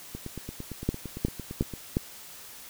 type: two click trains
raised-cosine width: 3 ms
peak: -11 / -23 dBFS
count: 4 / 15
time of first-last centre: 0.89-1.969 / 0.15-1.737 s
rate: 2.78 / 8.82 Hz
effects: white hiss -46 dBFS RMS until 2.69 s